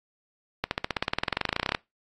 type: accelerating click train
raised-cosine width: 0.3 ms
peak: -9 dBFS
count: 25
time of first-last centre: 0.64-1.749 s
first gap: 71 ms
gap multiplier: 0.96
effects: noise-tail reverb RT60 0.2 s tail -23 dB re dry + AAC 32 kbps